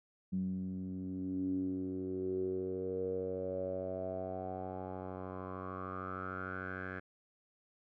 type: tone with low-pass filter sweep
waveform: 10% pulse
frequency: 93.2 Hz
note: F#2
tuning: 13 cents sharp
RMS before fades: -39 dBFS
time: 0.32-7 s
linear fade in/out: 10 ms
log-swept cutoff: 190 to 1700 Hz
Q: 7.8
effects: none